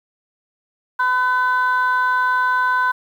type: tone pair together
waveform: sine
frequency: 1007.8 / 1510 Hz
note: B5 / F#6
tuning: +35 / +35 cents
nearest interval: perfect fifth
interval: 700 cents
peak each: -16 / -17 dBFS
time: 0.99-2.92 s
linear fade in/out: 10 ms
effects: tanh soft clip ceiling -10 dBFS + 8-bit